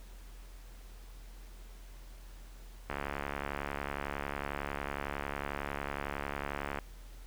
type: click train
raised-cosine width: 0.5 ms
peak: -20 dBFS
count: 277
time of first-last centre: 2.9-6.787 s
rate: 71 Hz
effects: added 42 Hz sine -47 dBFS peak until 7.26 s + pink hiss -59 dBFS RMS until 7.26 s